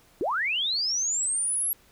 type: linear sweep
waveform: sine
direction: up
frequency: 293.7 to 11480 Hz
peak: -24 dBFS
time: 0.21-1.73 s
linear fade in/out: 0 ms
effects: pink hiss -59 dBFS RMS until 1.91 s